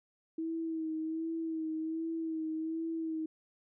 sine tone with vibrato, 321.8 Hz, E4, 42 cents flat, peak -33 dBFS, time 0.38-3.26 s, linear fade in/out 5 ms, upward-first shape sine, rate 1.3 Hz, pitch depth 33 cents each way, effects none

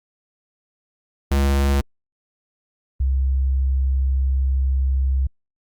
square / sine tone pair in turn, 69.3 / 66.31 Hz, C#2 / C2, 0 / +24 cents, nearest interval minor second, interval 76 cents, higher first, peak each -16 / -16 dBFS, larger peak neither, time 1.31-1.81 / 3-5.27 s, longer second, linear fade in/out 5 ms, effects Opus 48 kbps

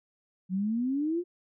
sine exponential sweep, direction up, 180 to 361.9 Hz, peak -26 dBFS, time 0.49-1.24 s, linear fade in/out 50 ms, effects none

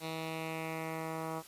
10% pulse tone with low-pass filter sweep, 160.9 Hz, E3, 42 cents flat, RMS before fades -39 dBFS, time 0-1.43 s, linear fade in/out 50 ms, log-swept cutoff 4000 to 1300 Hz, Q 2.2, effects white hiss -54 dBFS RMS until 1.47 s + resampled to 32000 Hz

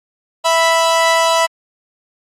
sawtooth tone pair together, 659.3 / 987.8 Hz, E5 / B5, 0 / 0 cents, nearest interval perfect fifth, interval 700 cents, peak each -10 dBFS, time 0.44-1.47 s, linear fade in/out 20 ms, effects low-pass 9000 Hz 12 dB/octave + Opus 48 kbps

